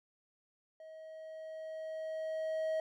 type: tone with level ramp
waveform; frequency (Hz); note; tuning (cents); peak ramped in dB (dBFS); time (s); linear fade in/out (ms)
triangle; 635; D#5; +35; -47 to -29; 0.8-2.8; 2
effects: none